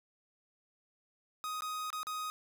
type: tone with dropouts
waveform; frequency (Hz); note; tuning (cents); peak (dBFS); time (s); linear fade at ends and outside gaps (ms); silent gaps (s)
45% pulse; 1252; D#6; +10; -36; 1.44-2.3; 0; 1.607-1.621 / 1.903-1.929 / 2.031-2.069
effects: none